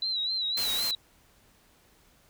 sine tone with vibrato, 3974 Hz, B7, 10 cents sharp, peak -27 dBFS, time 0.02-0.95 s, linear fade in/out 2 ms, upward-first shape sine, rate 3.9 Hz, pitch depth 81 cents each way
white noise, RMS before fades -34 dBFS, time 0.57-0.91 s, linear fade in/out 2 ms
effects pink hiss -62 dBFS RMS until 2.29 s

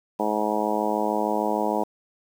harmonic tone, 106.5 Hz, G#2, 44 cents sharp, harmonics 2 / 3 / 4 / 5 / 6 / 7 / 8 / 9, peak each -30 / -30 / -30 / -30 / -30 / -30 / -30 / -30 dBFS, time 0.19-1.84 s, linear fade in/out 10 ms, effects 8-bit

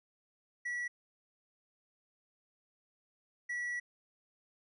triangle tone bursts at uneven times, 1940 Hz, B6, 31 cents flat, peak -33 dBFS, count 2, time 0.65-0.88 / 3.49-3.8 s, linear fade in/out 10 ms, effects resampled to 24000 Hz

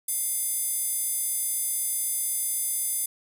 square tone with high-pass filter, 702 Hz, F5, 9 cents sharp, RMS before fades -28 dBFS, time 0.08-3.06 s, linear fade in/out 5 ms, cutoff 10000 Hz, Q 3, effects none

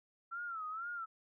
sine tone with vibrato, 1334 Hz, E6, 20 cents sharp, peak -39 dBFS, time 0.31-1.06 s, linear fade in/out 20 ms, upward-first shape sine, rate 2.1 Hz, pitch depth 120 cents each way, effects none

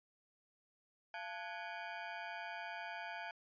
20% pulse ring-modulated tone, 784 Hz, G5, in tune, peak -35 dBFS, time 1.14-3.31 s, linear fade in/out 2 ms, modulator 94.9 Hz, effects resampled to 11025 Hz

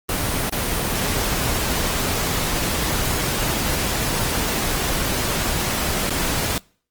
pink noise with dropouts, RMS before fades -22 dBFS, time 0.09-6.58 s, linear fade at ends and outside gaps 1 ms, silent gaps 0.496-0.524 / 6.095-6.105 s, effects noise-tail reverb RT60 0.5 s tail -26 dB re dry + Opus 24 kbps

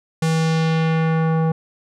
square tone with low-pass filter sweep, 161.3 Hz, E3, 37 cents flat, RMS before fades -18 dBFS, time 0.22-1.52 s, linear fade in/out 5 ms, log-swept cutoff 9400 to 880 Hz, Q 1.1, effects none

